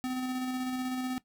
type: tone with tremolo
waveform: square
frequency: 255.3 Hz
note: C4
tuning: 42 cents flat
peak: -31 dBFS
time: 0.04-1.18 s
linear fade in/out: 0 ms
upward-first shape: square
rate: 16 Hz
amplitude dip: 25%
effects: noise-tail reverb RT60 0.1 s tail -18 dB re dry